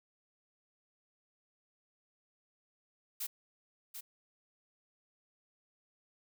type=noise with echo; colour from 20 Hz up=blue; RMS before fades=-38 dBFS; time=3.2-3.27 s; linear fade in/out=10 ms; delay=740 ms; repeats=1; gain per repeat=-7 dB; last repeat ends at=4.01 s; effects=none